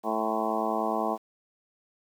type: harmonic tone with a mistuned harmonic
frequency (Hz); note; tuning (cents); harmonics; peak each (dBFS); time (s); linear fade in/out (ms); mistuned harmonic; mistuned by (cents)
110; A2; 0; 2 / 3 / 4 / 5 / 6 / 7 / 8 / 9 / 10; -34 / -35 / -35 / -37 / -32 / -32 / -36 / -34 / -37; 0.03-1.18; 50; 9; +41
effects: 9-bit